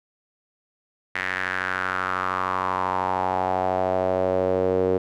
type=tone with band-pass filter sweep; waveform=sawtooth; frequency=92.9 Hz; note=F#2; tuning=7 cents sharp; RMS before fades=-24 dBFS; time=1.15-4.98 s; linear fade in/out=5 ms; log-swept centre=1900 to 440 Hz; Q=4.1; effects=none